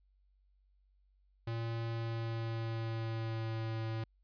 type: tone with pitch glide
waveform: square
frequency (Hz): 115 to 111.98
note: A#2 to A2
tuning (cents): -23 to +31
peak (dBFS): -36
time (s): 1.47-4.04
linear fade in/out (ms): 5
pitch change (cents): -46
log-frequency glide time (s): 1.88-3.8
effects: added 48 Hz sine -67 dBFS peak until 4.23 s + resampled to 11025 Hz